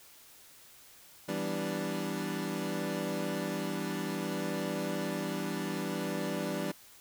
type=chord; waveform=25% pulse; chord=E minor seventh; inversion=none; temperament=equal; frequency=164.81 / 196 / 246.9 / 293.7 Hz; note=E3 / G3 / B3 / D4; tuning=0 / 0 / 0 / 0 cents; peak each=-35 / -33 / -38 / -34 dBFS; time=1.28-6.72 s; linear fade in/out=10 ms; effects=white hiss -56 dBFS RMS until 7 s